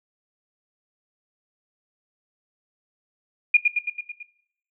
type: tone with echo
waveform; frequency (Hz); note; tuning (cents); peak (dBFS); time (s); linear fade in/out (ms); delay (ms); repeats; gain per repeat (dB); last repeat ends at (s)
sine; 2429; D#7; -42; -10; 3.54-3.57; 5; 110; 6; -4; 4.23
effects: noise-tail reverb RT60 0.7 s tail -18 dB re dry